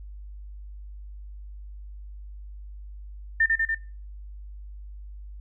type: tone with echo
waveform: sine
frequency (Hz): 1800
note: A6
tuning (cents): +39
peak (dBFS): -17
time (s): 3.4-3.46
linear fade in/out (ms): 5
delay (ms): 96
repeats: 3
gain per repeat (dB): -2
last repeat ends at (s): 3.748
effects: noise-tail reverb RT60 0.4 s tail -22 dB re dry + added 50 Hz sine -38 dBFS peak until 5.4 s